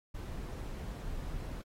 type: noise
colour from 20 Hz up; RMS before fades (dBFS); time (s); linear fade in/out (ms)
brown; -40; 0.14-1.62; 10
effects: AAC 48 kbps